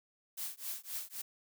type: noise with tremolo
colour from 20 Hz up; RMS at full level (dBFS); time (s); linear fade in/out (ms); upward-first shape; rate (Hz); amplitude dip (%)
blue; -38; 0.37-1.22; 10; triangle; 3.8; 100
effects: none